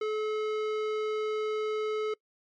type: tone with tanh clipping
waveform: sine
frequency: 430 Hz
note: A4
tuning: 40 cents flat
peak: -30 dBFS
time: 0.01-2.14 s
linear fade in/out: 5 ms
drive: 16 dB
effects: noise-tail reverb RT60 0.1 s tail -25 dB re dry + MP3 64 kbps